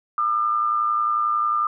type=tone pair together; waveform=sine; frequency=1205.9 / 1317 Hz; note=D6 / E6; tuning=+45 / -2 cents; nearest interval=major second; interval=153 cents; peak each=-19 / -27 dBFS; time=0.18-1.67 s; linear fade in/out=2 ms; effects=none